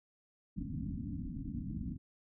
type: low-pass noise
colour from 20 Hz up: white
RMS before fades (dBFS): -40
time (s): 0.56-1.98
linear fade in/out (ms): 20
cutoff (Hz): 290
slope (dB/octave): 96
effects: none